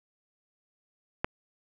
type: click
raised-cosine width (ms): 0.5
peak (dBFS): -11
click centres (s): 1.245
effects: none